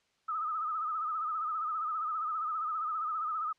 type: tone with vibrato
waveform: sine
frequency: 1264 Hz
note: D#6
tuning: 27 cents sharp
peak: -31 dBFS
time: 0.28-3.53 s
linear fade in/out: 10 ms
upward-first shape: sine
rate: 15 Hz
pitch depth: 79 cents each way
effects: white hiss -73 dBFS RMS until 3.58 s + low-pass 5000 Hz 12 dB/octave